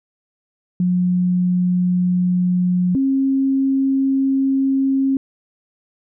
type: tone pair in turn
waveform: sine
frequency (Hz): 179.9 / 269.5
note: F#3 / C#4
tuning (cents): -48 / -49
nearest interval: perfect fifth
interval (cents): 699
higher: second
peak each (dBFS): -14 / -14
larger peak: neither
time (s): 0.8-2.95 / 2.95-5.17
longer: second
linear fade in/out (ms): 2
effects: none